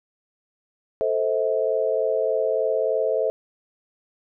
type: chord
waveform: sine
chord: A minor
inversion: none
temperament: equal with one note detuned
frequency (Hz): 440 / 523.3 / 642.7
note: A4 / C5 / E5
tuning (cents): 0 / 0 / -44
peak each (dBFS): -24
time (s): 1.01-3.3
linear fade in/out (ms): 0
effects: none